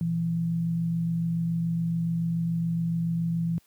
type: tone pair together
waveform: sine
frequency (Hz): 120.3 / 167.36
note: B2 / E3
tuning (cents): -45 / +27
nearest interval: tritone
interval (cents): 572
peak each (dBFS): -35 / -24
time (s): 0.01-3.58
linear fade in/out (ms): 0
effects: white hiss -64 dBFS RMS until 3.66 s + high-pass 80 Hz 12 dB/octave